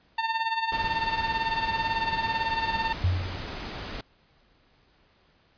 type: tone with tremolo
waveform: sawtooth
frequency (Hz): 902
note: A5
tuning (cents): +43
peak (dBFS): -19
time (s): 0.18-2.93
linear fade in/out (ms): 5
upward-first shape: sine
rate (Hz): 18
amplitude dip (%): 65
type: noise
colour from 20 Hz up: pink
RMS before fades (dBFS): -36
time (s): 0.72-4.01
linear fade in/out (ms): 2
type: clicks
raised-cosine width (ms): 5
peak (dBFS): -25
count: 3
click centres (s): 0.844 / 2.129 / 2.755
type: tone with exponential decay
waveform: sine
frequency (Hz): 90.5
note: F#2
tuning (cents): -38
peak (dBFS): -18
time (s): 3.04-3.73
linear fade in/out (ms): 0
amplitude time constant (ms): 150
effects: pink hiss -63 dBFS RMS until 5.57 s + resampled to 11025 Hz